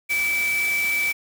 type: tone in noise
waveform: sine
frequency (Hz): 2310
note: D7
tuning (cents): -29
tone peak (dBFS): -20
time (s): 0.09-1.13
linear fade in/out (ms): 20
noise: white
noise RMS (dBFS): -32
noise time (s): 0.09-1.13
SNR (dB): +9
effects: none